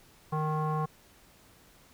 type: tone with low-pass filter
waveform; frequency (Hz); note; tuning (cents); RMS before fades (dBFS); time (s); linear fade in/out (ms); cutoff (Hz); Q
square; 154.6; D#3; -11; -30; 0.32-0.86; 10; 990; 8.1
effects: pink hiss -59 dBFS RMS until 1.93 s